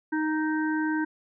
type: harmonic tone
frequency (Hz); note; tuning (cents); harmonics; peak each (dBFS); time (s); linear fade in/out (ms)
311.1; D#4; 0; 1 / 3 / 5 / 6; -25 / -34 / -32 / -42; 0.12-1.05; 10
effects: none